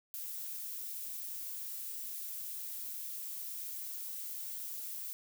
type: noise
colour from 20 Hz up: violet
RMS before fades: -42 dBFS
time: 0.14-5.13 s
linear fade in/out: 0 ms
effects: none